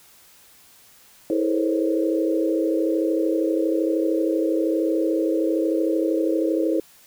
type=tone cluster; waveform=sine; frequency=324.6 / 422.3 / 454.9 / 516 / 549 Hz; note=E4 / G#4 / A#4 / C5 / C#5; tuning=-27 / +29 / -42 / -24 / -17 cents; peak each=-21 / -28 / -29 / -26 / -29 dBFS; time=1.3-6.8 s; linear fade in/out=2 ms; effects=white hiss -52 dBFS RMS until 7.06 s